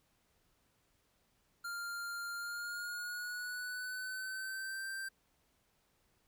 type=tone with pitch glide; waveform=square; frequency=1396.9 to 1568 Hz; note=F6 to G6; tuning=0 to 0 cents; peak=-40 dBFS; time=1.64-5.09 s; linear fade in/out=10 ms; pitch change=+200 cents; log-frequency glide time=2.35-4.86 s; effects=pink hiss -75 dBFS RMS until 6.27 s